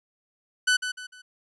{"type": "tone with echo", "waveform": "sawtooth", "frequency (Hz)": 1498, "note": "F#6", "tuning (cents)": 21, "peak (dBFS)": -15, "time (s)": [0.67, 0.77], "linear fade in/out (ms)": 10, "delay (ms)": 150, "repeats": 3, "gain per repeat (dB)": -9, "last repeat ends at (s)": 1.22, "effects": ["resampled to 24000 Hz"]}